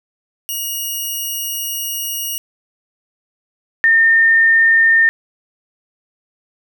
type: tone pair in turn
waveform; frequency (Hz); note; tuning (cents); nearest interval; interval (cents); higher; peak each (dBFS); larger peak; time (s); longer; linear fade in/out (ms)
5% pulse / sine; 2878 / 1816.3; F#7 / A#6; -49 / -45; minor sixth; 796; first; -12 / -8; second; 0.49-2.38 / 3.84-5.09; first; 0
effects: none